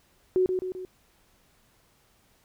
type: tone with echo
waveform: sine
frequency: 370 Hz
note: F#4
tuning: in tune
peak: -19 dBFS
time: 0.36-0.46 s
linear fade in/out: 0 ms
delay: 130 ms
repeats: 3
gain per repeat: -5 dB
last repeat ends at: 0.85 s
effects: pink hiss -64 dBFS RMS until 2.44 s